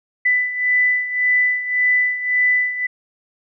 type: beating tone pair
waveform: sine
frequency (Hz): 1992 / 1993.8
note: B6 / B6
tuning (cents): +14 / +16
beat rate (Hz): 1.8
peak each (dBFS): -16 / -21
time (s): 0.25-2.87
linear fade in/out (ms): 10
effects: none